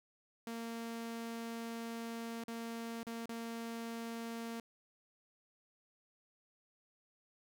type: tone with dropouts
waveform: sawtooth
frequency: 230.3 Hz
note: A#3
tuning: 21 cents flat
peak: -37 dBFS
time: 0.47-4.6 s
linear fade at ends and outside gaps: 2 ms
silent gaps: 2.439-2.481 / 3.031-3.068 / 3.258-3.292 s
effects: none